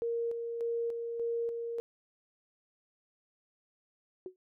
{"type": "tone with tremolo", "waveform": "sine", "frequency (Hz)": 466.2, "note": "A#4", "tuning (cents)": 0, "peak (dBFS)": -30, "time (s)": [0.02, 1.8], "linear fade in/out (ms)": 0, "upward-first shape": "square", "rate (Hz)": 1.7, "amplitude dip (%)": 40}
{"type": "tone with exponential decay", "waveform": "sine", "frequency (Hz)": 370, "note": "F#4", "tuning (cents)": 0, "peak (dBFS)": -35, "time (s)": [4.26, 4.36], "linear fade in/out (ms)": 1, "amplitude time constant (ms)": 21}
{"effects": []}